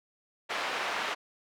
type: band-pass noise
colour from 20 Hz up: pink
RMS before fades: -33 dBFS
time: 0.49-1.15 s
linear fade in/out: 20 ms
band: 710 to 3000 Hz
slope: 12 dB/octave
effects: none